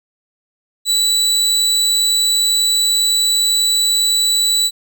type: tone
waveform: 30% pulse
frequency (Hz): 3951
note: B7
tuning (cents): 0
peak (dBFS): -10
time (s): 0.85-4.71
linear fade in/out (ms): 50
effects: none